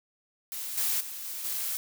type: noise with level steps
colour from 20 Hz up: blue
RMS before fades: -36 / -28 / -39 / -37 / -32 dBFS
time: 0.52-1.77 s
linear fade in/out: 0 ms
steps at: 0.77 / 1 / 1.24 / 1.44 s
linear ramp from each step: 10 ms
effects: none